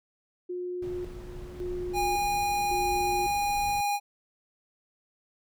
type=tone with tremolo; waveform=sine; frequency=358.9 Hz; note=F4; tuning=47 cents sharp; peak=-31 dBFS; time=0.49-3.27 s; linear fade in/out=10 ms; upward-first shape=square; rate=0.9 Hz; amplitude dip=75%
type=noise; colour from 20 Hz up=brown; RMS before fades=-41 dBFS; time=0.82-3.81 s; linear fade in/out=5 ms
type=tone; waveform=square; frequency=817 Hz; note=G#5; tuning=29 cents flat; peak=-26 dBFS; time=1.93-4 s; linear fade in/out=50 ms
effects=none